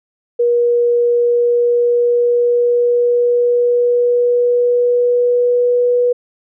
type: tone with pitch glide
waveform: sine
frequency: 478.3 to 488.6 Hz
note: A#4 to B4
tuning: +44 to -19 cents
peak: -10 dBFS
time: 0.39-6.13 s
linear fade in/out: 10 ms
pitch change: +37 cents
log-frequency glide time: 0.99-5.89 s
effects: none